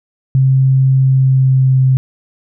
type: tone with pitch glide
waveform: sine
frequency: 132.8 to 131.05 Hz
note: C3 to C3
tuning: +26 to +3 cents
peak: -7 dBFS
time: 0.35-1.97 s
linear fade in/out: 0 ms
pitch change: -23 cents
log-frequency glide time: 0.99-1.85 s
effects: none

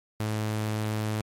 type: tone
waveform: sawtooth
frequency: 107.8 Hz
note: A2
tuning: 35 cents flat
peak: -23 dBFS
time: 0.2-1.21 s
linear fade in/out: 0 ms
effects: MP3 64 kbps

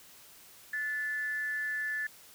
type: tone with amplitude modulation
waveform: sine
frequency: 1742 Hz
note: A6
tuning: 18 cents flat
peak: -29 dBFS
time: 0.73-2.07 s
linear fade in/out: 5 ms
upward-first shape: sine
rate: 284 Hz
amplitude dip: 45%
effects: white hiss -55 dBFS RMS until 2.34 s

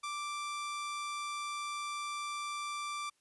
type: tone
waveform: sawtooth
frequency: 1174.7 Hz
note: D6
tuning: in tune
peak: -33 dBFS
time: 0.03-3.1 s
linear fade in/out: 10 ms
effects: white hiss -75 dBFS RMS until 3.2 s + resampled to 24000 Hz

